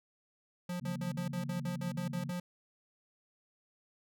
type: tone bursts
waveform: square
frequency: 177.6 Hz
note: F3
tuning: 29 cents sharp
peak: -36 dBFS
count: 11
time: 0.69-2.4 s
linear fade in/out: 5 ms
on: 110 ms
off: 50 ms
type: chord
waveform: sine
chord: A# diminished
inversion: first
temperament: equal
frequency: 138.59 / 164.81 / 233.1 Hz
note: C#3 / E3 / A#3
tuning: 0 / 0 / 0 cents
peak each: -40 / -44 / -44 dBFS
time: 0.81-2.32 s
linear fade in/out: 20 ms
effects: none